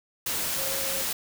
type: tone in noise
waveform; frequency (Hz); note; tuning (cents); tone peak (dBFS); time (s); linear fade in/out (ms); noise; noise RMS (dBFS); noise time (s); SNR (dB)
sine; 540; C#5; -45; -36; 0.58-1.02; 5; white; -29; 0.26-1.13; -10
effects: none